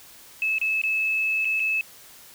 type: tone with dropouts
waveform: sine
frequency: 2603 Hz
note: E7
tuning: 22 cents flat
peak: -21 dBFS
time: 0.42-1.81 s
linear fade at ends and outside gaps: 1 ms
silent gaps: 0.584-0.614 / 0.816-0.836 / 1.448-1.453 / 1.597-1.601 s
effects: white hiss -48 dBFS RMS until 2.34 s